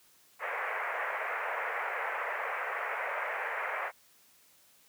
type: band-pass noise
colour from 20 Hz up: white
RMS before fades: -35 dBFS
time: 0.39-3.92 s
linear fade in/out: 50 ms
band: 470 to 2200 Hz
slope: 48 dB/octave
effects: white hiss -63 dBFS RMS until 4.88 s + high-pass 80 Hz 12 dB/octave